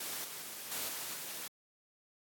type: noise with level steps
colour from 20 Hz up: white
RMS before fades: -40 / -45 / -38 / -41 / -43 dBFS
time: 0-1.48 s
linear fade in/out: 5 ms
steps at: 0.24 / 0.71 / 0.88 / 1.13 s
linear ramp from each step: 10 ms
effects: high-pass 150 Hz 12 dB/octave + AAC 64 kbps